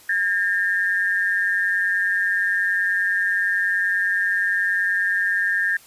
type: tone pair together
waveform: sine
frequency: 1620 / 1809.5 Hz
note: G#6 / A6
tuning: -43 / +48 cents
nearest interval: major second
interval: 191 cents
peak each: -21 dBFS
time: 0.09-5.77 s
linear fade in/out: 5 ms
effects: white hiss -49 dBFS RMS until 5.86 s + resampled to 32000 Hz